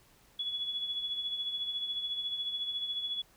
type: tone with tremolo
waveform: sine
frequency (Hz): 3391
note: G#7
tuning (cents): +35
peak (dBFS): -30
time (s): 0.39-3.22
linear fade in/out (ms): 5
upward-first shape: triangle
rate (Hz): 14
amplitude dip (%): 60
effects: pink hiss -63 dBFS RMS until 3.36 s